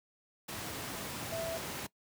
sine tone in noise, 659.3 Hz, E5, in tune, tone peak -35 dBFS, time 1.32-1.58 s, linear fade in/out 10 ms, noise pink, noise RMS -40 dBFS, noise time 0.48-1.87 s, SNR +2 dB, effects noise-tail reverb RT60 0.1 s tail -21 dB re dry + high-pass 100 Hz 12 dB/octave

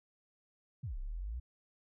sine exponential two-way sweep, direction down then up, 153.1 to 30.7 to 64.9 Hz, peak -37 dBFS, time 0.83-1.4 s, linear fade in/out 10 ms, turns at 0.98 s, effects none

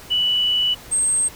sine tone pair in turn, 2960 / 8372 Hz, F#7 / C9, 0 / 0 cents, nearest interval octave + tritone, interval 1800 cents, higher second, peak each -16 dBFS, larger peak neither, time 0.1-0.75 / 0.91-1.29 s, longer first, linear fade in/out 20 ms, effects pink hiss -41 dBFS RMS until 1.35 s

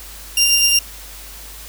sawtooth tone pair together, 2789 / 5587 Hz, F7 / F8, -3 / 0 cents, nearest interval octave, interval 1203 cents, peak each -12 dBFS, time 0.37-0.79 s, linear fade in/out 2 ms, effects added 50 Hz sine -38 dBFS peak until 1.68 s + white hiss -37 dBFS RMS until 1.68 s

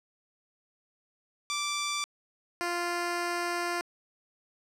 10% pulse tone pair in turn, 1171 / 348.1 Hz, D6 / F4, -5 / -6 cents, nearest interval octave + major sixth, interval 2101 cents, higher first, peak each -21 dBFS, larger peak neither, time 1.5-2.04 / 2.61-3.81 s, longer second, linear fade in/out 0 ms, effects low-pass 10000 Hz 12 dB/octave

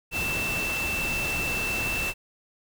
sine tone in noise, 2665 Hz, E7, 18 cents sharp, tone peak -27 dBFS, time 0.11-2.14 s, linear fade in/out 50 ms, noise pink, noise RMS -32 dBFS, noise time 0.11-2.14 s, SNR +2 dB, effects none

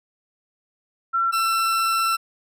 sine / 40% pulse tone pair in turn, 1355 / 1342.5 Hz, E6 / E6, +47 / +31 cents, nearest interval unison, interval 16 cents, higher first, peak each -18 dBFS, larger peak neither, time 1.13-1.32 / 1.32-2.17 s, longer second, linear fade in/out 20 ms, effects resampled to 32000 Hz

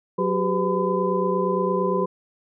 sine tone cluster, 184.3 / 373.9 / 402.6 / 504 / 1010 Hz, F#3 / F#4 / G4 / B4 / B5, -7 / +18 / +46 / +35 / +39 cents, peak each -26 dBFS, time 0.18-2.06 s, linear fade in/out 10 ms, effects none

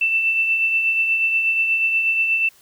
sine tone with tremolo, 2666 Hz, E7, 19 cents sharp, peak -14 dBFS, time 0.01-2.49 s, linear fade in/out 5 ms, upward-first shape triangle, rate 8.3 Hz, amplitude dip 45%, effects white hiss -53 dBFS RMS until 2.61 s

